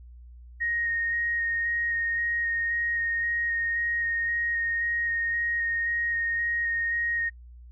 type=tone with vibrato; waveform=sine; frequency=1864.7 Hz; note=A#6; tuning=in tune; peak=-25 dBFS; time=0.6-7.3 s; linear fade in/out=20 ms; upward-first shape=square; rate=1.9 Hz; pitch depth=9 cents each way; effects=noise-tail reverb RT60 0.1 s tail -24 dB re dry + added 60 Hz sine -44 dBFS peak until 7.71 s